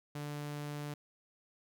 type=tone; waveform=sawtooth; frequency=146.83 Hz; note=D3; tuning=in tune; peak=-35 dBFS; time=0.15-0.94 s; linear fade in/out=5 ms; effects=none